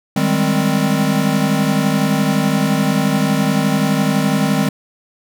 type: chord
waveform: square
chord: Ab major seventh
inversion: second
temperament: equal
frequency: 155.56 / 196 / 207.7 / 261.6 Hz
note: Eb3 / G3 / Ab3 / C4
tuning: 0 / 0 / 0 / 0 cents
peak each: -20 dBFS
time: 0.16-4.69 s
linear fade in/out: 5 ms
effects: none